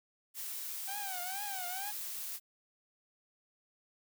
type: noise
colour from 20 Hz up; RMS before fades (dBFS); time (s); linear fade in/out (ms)
blue; -41; 0.34-2.4; 50
type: tone with vibrato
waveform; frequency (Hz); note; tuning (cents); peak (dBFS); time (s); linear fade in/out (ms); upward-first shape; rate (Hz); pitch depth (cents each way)
sawtooth; 766; G5; -40; -37; 0.87-1.92; 20; triangle; 2.2; 150
effects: none